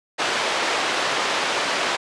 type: band-pass noise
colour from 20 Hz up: pink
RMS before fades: -23 dBFS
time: 0.18-1.97 s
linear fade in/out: 20 ms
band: 530 to 4500 Hz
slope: 12 dB/octave
effects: resampled to 22050 Hz